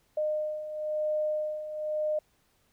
sine beating tone pair, 610 / 611 Hz, D#5 / D#5, -34 / -32 cents, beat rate 1 Hz, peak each -35 / -29 dBFS, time 0.17-2.19 s, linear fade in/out 5 ms, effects pink hiss -69 dBFS RMS until 2.72 s

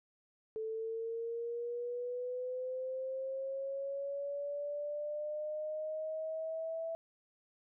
sine linear sweep, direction up, 437.9 to 659.3 Hz, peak -36 dBFS, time 0.56-6.95 s, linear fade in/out 0 ms, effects none

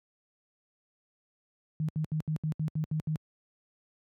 sine tone bursts, 155.56 Hz, D#3, in tune, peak -27 dBFS, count 9, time 1.8-3.158 s, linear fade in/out 0 ms, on 86 ms, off 73 ms, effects high-pass 80 Hz 12 dB/octave

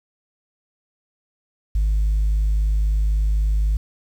sine tone, 51.91 Hz, G#1, in tune, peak -14 dBFS, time 1.75-3.77 s, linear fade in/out 5 ms, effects tanh soft clip ceiling -14 dBFS + 8-bit

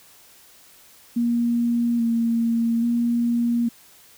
sine tone with vibrato, 233.8 Hz, A#3, 5 cents sharp, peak -18 dBFS, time 1.16-3.69 s, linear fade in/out 10 ms, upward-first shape square, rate 0.6 Hz, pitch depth 20 cents each way, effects white hiss -51 dBFS RMS until 4.17 s

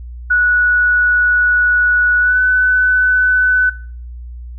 sine tone with pitch glide, 1469 to 1502.5 Hz, F#6 to F#6, -13 to +26 cents, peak -9 dBFS, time 0.3-3.7 s, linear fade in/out 10 ms, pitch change +39 cents, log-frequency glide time 2.2-2.39 s, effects noise-tail reverb RT60 0.5 s tail -21 dB re dry + added 60 Hz sine -27 dBFS peak until 4.58 s

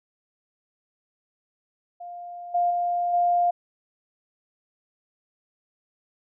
sine tone with level steps, 702 Hz, F5, 9 cents sharp, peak -35 / -19 / -22 / -18 dBFS, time 2-3.51 s, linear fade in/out 10 ms, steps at 2.54 / 2.7 / 3.13 s, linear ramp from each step 10 ms, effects none

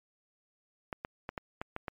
clicks, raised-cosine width 0.5 ms, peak -21 dBFS, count 7, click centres 0.928 / 1.049 / 1.291 / 1.378 / 1.615 / 1.764 / 1.882 s, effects MP3 64 kbps

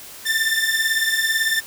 sawtooth beating tone pair, 1776 / 1794 Hz, A6 / A6, +16 / +33 cents, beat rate 18 Hz, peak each -18 / -17 dBFS, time 0.25-1.61 s, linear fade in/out 20 ms, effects white hiss -39 dBFS RMS until 1.66 s

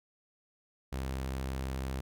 sawtooth tone, 66 Hz, C2, 16 cents sharp, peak -30 dBFS, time 0.92-2.01 s, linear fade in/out 10 ms, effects none

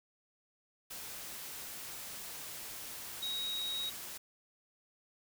sine tone in noise, 3802 Hz, A#7, 33 cents sharp, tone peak -35 dBFS, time 3.22-3.9 s, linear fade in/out 10 ms, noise white, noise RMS -45 dBFS, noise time 0.9-4.18 s, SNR +7 dB, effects none

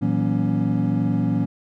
triangle tone cluster, 115.6 / 165.3 / 188.1 / 237.5 / 279.1 Hz, A#2 / E3 / F#3 / A#3 / C#4, -14 / +5 / +29 / +33 / +12 cents, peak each -23 dBFS, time 0.01-1.46 s, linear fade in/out 20 ms, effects none

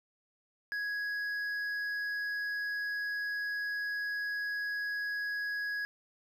triangle tone with hard clipping, 1665 Hz, G#6, 4 cents sharp, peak -34 dBFS, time 0.72-5.85 s, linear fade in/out 0 ms, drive 8 dB, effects none

